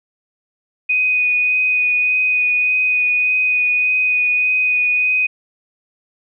sine tone with vibrato, 2489 Hz, D#7, in tune, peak -13 dBFS, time 0.89-5.27 s, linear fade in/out 10 ms, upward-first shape sine, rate 1.7 Hz, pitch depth 12 cents each way, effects none

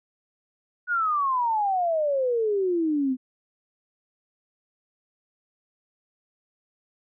sine exponential sweep, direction down, 1480 to 250.6 Hz, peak -21 dBFS, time 0.87-3.17 s, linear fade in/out 50 ms, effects none

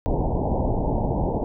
pink low-pass noise, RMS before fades -23 dBFS, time 0.06-1.44 s, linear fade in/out 0 ms, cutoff 930 Hz, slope 96 dB/octave, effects none

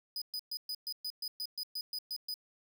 45% pulse tone bursts, 4978 Hz, D#8, in tune, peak -35 dBFS, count 13, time 0.16-2.341 s, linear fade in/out 2 ms, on 57 ms, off 120 ms, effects none

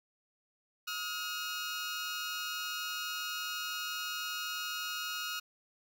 15% pulse tone pair together, 1270.4 / 1426 Hz, D#6 / F6, +36 / +36 cents, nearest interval major second, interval 200 cents, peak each -34 / -31 dBFS, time 0.87-5.4 s, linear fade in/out 10 ms, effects none

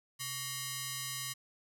5% pulse ring-modulated tone, 1000 Hz, B5, 21 cents sharp, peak -22 dBFS, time 0.19-1.34 s, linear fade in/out 20 ms, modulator 869 Hz, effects none

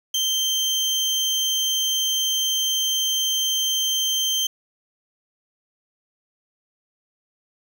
30% pulse tone, 3136 Hz, G7, in tune, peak -17 dBFS, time 0.14-4.47 s, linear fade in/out 5 ms, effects 8-bit

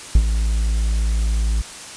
triangle tone with ADSR envelope, 55 Hz, A1, in tune, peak -4 dBFS, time 0.15-1.62 s, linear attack 4 ms, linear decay 62 ms, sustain -10 dB, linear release 11 ms, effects white hiss -35 dBFS RMS until 1.96 s + resampled to 22050 Hz

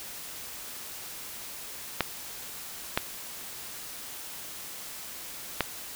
clicks, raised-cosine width 0.3 ms, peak -7 dBFS, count 3, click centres 2.007 / 2.975 / 5.607 s, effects white hiss -41 dBFS RMS until 5.95 s

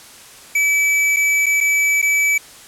square tone with dropouts, 2300 Hz, D7, 37 cents flat, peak -14 dBFS, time 0.55-2.38 s, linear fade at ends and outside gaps 5 ms, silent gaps 1.163-1.167 / 1.46-1.464 / 1.605-1.609 / 2.017-2.025 s, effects white hiss -41 dBFS RMS until 2.67 s + low-pass 11000 Hz 12 dB/octave

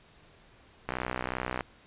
click train, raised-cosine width 0.5 ms, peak -16 dBFS, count 46, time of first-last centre 0.89-1.608 s, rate 62.7 Hz, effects pink hiss -58 dBFS RMS until 1.86 s + resampled to 8000 Hz

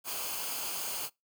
white noise with comb filter, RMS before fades -36 dBFS, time 0.04-1.1 s, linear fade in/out 50 ms, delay 0.53 ms, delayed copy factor -0.6, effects noise-tail reverb RT60 0.2 s tail -24 dB re dry

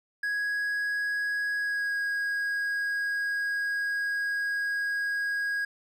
triangle tone with pitch glide, 1661.2 to 1644 Hz, G#6 to G#6, 0 to -18 cents, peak -25 dBFS, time 0.23-5.65 s, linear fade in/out 5 ms, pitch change -18 cents, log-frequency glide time 1.58-1.96 s, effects none

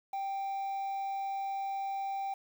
triangle tone with quantisation, 784 Hz, G5, in tune, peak -31 dBFS, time 0.13-2.34 s, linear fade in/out 5 ms, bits 9, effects none

